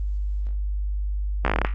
slowing click train, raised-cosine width 0.5 ms, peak -6 dBFS, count 10, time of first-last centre 1.45-1.648 s, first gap 14 ms, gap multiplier 1.11, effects added 50 Hz sine -23 dBFS peak until 1.74 s + Opus 24 kbps

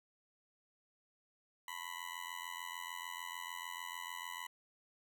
20% pulse tone with amplitude modulation, 992 Hz, B5, 7 cents sharp, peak -34 dBFS, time 1.68-4.47 s, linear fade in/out 2 ms, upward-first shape sine, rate 86.7 Hz, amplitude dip 95%, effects none

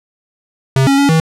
square tone with pitch steps, 133.6 / 275.6 / 281.3 / 160.9 Hz, C3 / C#4 / C#4 / E3, +36 / -10 / +26 / -42 cents, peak -9 dBFS, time 0.76-1.2 s, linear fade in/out 2 ms, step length 110 ms, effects low-pass 10000 Hz 12 dB/octave

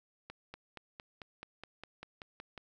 accelerating click train, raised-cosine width 0.3 ms, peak -29 dBFS, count 12, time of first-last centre 0.3-2.578 s, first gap 240 ms, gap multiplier 0.97, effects none

